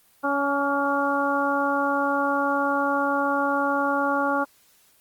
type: harmonic tone with a mistuned harmonic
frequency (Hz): 280.9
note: C#4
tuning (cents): +23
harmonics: 1 / 2 / 3 / 4 / 5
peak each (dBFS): -27 / -27 / -27 / -27 / -27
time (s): 0.23-4.45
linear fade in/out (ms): 20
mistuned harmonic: 4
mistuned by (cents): +15
effects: white hiss -59 dBFS RMS until 5 s + Opus 32 kbps